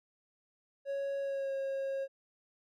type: tone with pitch glide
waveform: triangle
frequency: 554.4 to 542.7 Hz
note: C#5 to C#5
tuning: 0 to -37 cents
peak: -31 dBFS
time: 0.85-2.08 s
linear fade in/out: 50 ms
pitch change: -37 cents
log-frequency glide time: 1.2-1.53 s
effects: none